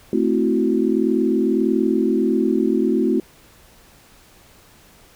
sine chord, F# half-diminished seventh, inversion first, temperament equal, 220 / 261.6 / 329.6 / 370 Hz, A3 / C4 / E4 / F#4, 0 / 0 / 0 / 0 cents, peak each -21 dBFS, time 0.13-3.2 s, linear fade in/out 2 ms, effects pink hiss -50 dBFS RMS until 5.15 s

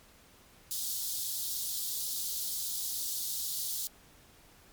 white high-pass noise, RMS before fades -35 dBFS, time 0.71-3.87 s, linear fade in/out 0 ms, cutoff 3500 Hz, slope 48 dB/octave, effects pink hiss -59 dBFS RMS until 4.72 s + MP3 96 kbps

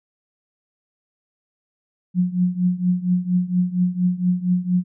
sine tone with tremolo, 180 Hz, F#3, 47 cents flat, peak -13 dBFS, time 2.14-4.84 s, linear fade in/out 50 ms, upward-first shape triangle, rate 4.3 Hz, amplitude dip 90%, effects none

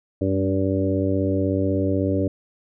harmonic tone with a mistuned harmonic, 96.2 Hz, G2, 32 cents flat, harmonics 1 / 2 / 3 / 4 / 5 / 6, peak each -24 / -29 / -23 / -28 / -28 / -28 dBFS, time 0.21-2.28 s, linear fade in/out 5 ms, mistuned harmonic 2, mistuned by +20 cents, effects none

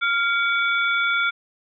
sine tone cluster, 1395 / 2264 / 3458 Hz, F6 / C#7 / A7, -2 / +36 / -31 cents, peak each -20 / -24 / -28 dBFS, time 0.01-1.31 s, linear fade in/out 20 ms, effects none

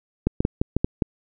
clicks, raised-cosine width 3 ms, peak -6 dBFS, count 7, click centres 0.27 / 0.405 / 0.451 / 0.615 / 0.766 / 0.845 / 1.022 s, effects none

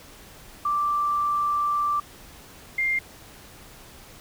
sine tone pair in turn, 1174 / 2108 Hz, D6 / C7, -1 / +12 cents, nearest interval minor seventh, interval 1013 cents, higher second, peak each -21 / -21 dBFS, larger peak neither, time 0.65-2 / 2.78-2.99 s, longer first, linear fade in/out 5 ms, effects pink hiss -47 dBFS RMS until 4.2 s

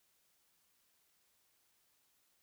silence, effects white hiss -75 dBFS RMS until 2.42 s

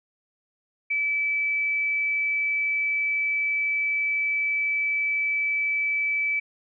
sine tone, 2306 Hz, D7, 32 cents flat, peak -22 dBFS, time 0.9-6.4 s, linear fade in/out 10 ms, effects none

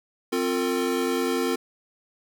square tone cluster, 261.7 / 352.3 / 452.1 Hz, C4 / F4 / A4, 0 / +15 / +47 cents, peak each -28 dBFS, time 0.32-1.56 s, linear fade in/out 10 ms, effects none

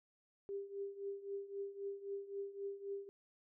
sine tone with tremolo, 397.9 Hz, G4, 26 cents sharp, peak -38 dBFS, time 0.49-3.09 s, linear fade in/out 0 ms, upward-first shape triangle, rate 3.8 Hz, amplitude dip 85%, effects none

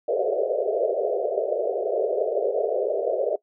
pink band-pass noise, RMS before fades -24 dBFS, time 0.08-3.36 s, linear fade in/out 5 ms, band 390 to 670 Hz, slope 96 dB/octave, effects noise-tail reverb RT60 0.1 s tail -19 dB re dry

